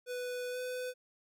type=tone with pitch glide; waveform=square; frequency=495.4 to 502 Hz; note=B4 to B4; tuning=+5 to +28 cents; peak=-37 dBFS; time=0.06-0.94 s; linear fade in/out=50 ms; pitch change=+23 cents; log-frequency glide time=0.51-0.58 s; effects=none